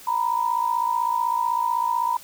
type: tone pair together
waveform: sine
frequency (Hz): 934.1 / 990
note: A#5 / B5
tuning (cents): +3 / +4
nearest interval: minor second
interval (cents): 101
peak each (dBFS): -23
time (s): 0.07-2.17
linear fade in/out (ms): 5
effects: white hiss -45 dBFS RMS until 2.23 s